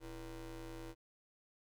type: ring-modulated tone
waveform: 30% pulse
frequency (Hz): 150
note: D3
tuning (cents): +37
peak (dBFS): -40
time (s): 0-0.95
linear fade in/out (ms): 50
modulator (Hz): 180
effects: none